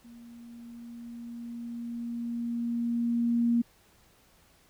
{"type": "tone with level ramp", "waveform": "sine", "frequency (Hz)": 235.5, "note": "A#3", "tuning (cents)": 18, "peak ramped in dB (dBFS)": [-47, -21], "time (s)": [0.04, 3.62], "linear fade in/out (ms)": 10, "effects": ["pink hiss -62 dBFS RMS until 4.69 s"]}